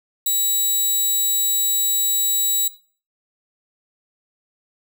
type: tone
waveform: 5% pulse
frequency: 3900 Hz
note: B7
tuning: 23 cents flat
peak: -10 dBFS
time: 0.26-2.68 s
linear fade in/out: 5 ms
effects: noise-tail reverb RT60 0.4 s tail -17 dB re dry